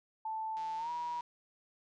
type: tone with pitch glide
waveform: sine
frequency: 880 to 959.6 Hz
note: A5 to A#5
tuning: 0 to +50 cents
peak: -35 dBFS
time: 0.25-1.21 s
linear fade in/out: 5 ms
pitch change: +150 cents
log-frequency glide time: 0.77-0.9 s
type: click train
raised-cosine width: 0.2 ms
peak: -38 dBFS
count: 105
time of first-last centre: 0.57-1.208 s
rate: 163 Hz
effects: none